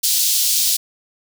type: high-pass noise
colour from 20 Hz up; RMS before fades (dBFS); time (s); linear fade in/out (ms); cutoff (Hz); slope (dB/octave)
pink; -17; 0.03-0.77; 10; 3900; 24
effects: none